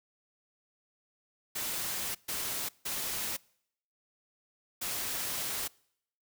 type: noise bursts at uneven times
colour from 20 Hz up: white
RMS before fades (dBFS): -35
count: 4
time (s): 1.55-2.15 / 2.28-2.69 / 2.85-3.37 / 4.81-5.68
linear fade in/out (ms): 10
effects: noise-tail reverb RT60 0.7 s tail -25 dB re dry